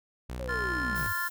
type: tone with vibrato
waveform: sawtooth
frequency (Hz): 61.6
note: B1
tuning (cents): -4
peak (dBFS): -31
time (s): 0.29-1.08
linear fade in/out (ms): 10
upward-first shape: triangle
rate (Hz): 2.6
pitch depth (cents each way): 9
type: linear sweep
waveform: sine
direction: down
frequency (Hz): 560 to 77.78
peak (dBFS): -36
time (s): 0.39-1.13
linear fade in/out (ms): 10
type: chord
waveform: triangle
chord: F major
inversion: second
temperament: equal with one note detuned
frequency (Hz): 1046.5 / 1396.9 / 1745.8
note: C6 / F6 / A6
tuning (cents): 0 / 0 / -14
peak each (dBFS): -35 / -32 / -30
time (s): 0.48-1.29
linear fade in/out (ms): 20
type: noise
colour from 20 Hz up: violet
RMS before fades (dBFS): -39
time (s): 0.95-1.3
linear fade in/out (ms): 10
effects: none